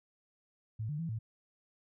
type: tone with pitch steps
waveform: sine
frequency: 109.7 / 149.2 / 165.3 / 111.5 Hz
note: A2 / D3 / E3 / A2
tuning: -5 / +28 / +5 / +23 cents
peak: -34 dBFS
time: 0.79-1.19 s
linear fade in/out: 10 ms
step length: 100 ms
effects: none